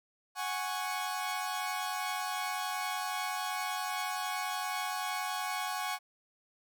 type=chord; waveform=sawtooth; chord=F# suspended second; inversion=none; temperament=equal; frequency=740 / 830.6 / 1108.7 Hz; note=F#5 / G#5 / C#6; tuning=0 / 0 / 0 cents; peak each=-34 dBFS; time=0.35-5.99 s; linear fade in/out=50 ms; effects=none